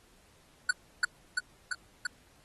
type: tone with echo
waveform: square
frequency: 1480 Hz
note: F#6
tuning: in tune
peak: -22 dBFS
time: 0.69-0.71 s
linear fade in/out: 5 ms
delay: 340 ms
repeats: 4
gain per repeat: -2 dB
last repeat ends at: 2.07 s
effects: pink hiss -63 dBFS RMS until 2.44 s + AAC 32 kbps